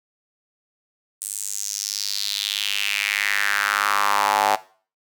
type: tone with high-pass filter sweep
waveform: square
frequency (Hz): 50.8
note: G#1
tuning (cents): -38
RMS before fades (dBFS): -23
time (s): 1.21-4.56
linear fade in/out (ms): 10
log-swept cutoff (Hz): 9000 to 750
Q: 3.6
effects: noise-tail reverb RT60 0.4 s tail -17 dB re dry